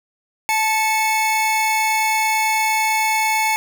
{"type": "tone pair together", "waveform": "45% pulse", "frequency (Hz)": [874.2, 2200], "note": ["A5", "C#7"], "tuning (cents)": [-11, -14], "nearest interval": "octave + major third", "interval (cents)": 1597, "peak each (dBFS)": [-18, -20], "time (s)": [0.49, 3.56], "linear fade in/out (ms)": 0, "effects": []}